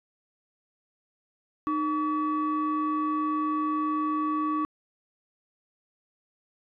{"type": "tone pair together", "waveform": "sine", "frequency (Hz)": [306.4, 1138.9], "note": ["D#4", "C#6"], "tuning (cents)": [-27, 46], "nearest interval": "octave + major seventh", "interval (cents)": 2273, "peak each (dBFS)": -26, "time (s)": [1.67, 4.65], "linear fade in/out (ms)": 0, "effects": ["tanh soft clip ceiling -20 dBFS"]}